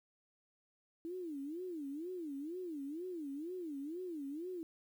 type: tone with vibrato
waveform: sine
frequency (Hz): 318.8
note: D#4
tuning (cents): +42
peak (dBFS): -40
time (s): 1.05-4.63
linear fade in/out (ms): 0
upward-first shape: sine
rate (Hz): 2.1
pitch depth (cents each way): 260
effects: 11-bit